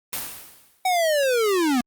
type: noise with exponential decay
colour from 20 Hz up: white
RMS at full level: -26 dBFS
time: 0.13-0.87 s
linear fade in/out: 0 ms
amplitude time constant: 160 ms
type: linear sweep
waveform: square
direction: down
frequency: 759 to 233.1 Hz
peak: -19 dBFS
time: 0.85-1.81 s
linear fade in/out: 5 ms
effects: Opus 32 kbps